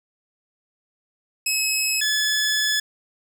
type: tone pair in turn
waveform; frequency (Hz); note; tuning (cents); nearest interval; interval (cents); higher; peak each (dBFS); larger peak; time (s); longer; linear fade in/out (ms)
15% pulse; 2571 / 1715.9; E7 / A6; -44 / -44; perfect fifth; 700; first; -13 / -13; neither; 1.46-2.01 / 2.01-2.8; second; 5
effects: none